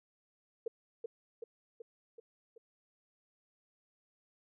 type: tone with echo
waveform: sine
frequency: 460 Hz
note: A#4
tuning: 23 cents flat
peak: -32 dBFS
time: 0.66-0.68 s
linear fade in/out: 5 ms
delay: 380 ms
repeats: 5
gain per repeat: -4 dB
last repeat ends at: 2.58 s
effects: none